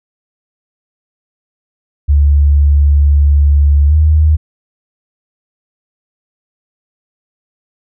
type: tone with pitch glide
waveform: sine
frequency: 72 to 77.17 Hz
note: D2 to D#2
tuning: -34 to -14 cents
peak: -5 dBFS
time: 2.08-4.37 s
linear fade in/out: 20 ms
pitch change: +120 cents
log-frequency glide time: 3.88-3.94 s
effects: none